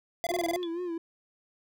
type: tone bursts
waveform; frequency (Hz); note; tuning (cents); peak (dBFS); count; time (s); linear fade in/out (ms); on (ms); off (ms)
square; 684; F5; -36; -28; 7; 0.24-0.561; 0; 27; 22
type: tone with vibrato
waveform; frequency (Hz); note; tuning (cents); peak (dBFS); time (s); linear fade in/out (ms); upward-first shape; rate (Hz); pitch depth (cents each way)
triangle; 345.8; F4; -17; -29; 0.3-0.98; 5; sine; 4.3; 80
type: tone with exponential decay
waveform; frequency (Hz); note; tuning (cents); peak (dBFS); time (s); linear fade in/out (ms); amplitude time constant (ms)
sine; 3423; A7; -48; -33; 0.63-0.71; 0; 17
effects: none